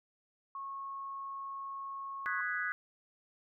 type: tone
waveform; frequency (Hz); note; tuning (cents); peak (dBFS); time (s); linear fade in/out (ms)
sine; 1095; C#6; -22; -39; 0.55-2.41; 2
type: chord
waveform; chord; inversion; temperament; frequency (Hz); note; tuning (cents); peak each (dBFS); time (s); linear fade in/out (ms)
sine; G# minor seventh; second; equal; 1244.5 / 1480 / 1661.2 / 1975.5; D#6 / F#6 / G#6 / B6; 0 / 0 / 0 / 0; -41 / -36 / -37 / -41; 2.26-2.72; 0
effects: none